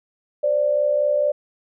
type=tone pair together; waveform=sine; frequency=522.9 / 587.3 Hz; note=C5 / D5; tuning=-1 / 0 cents; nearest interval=major second; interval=201 cents; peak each=-24 / -17 dBFS; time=0.43-1.32 s; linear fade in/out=10 ms; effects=none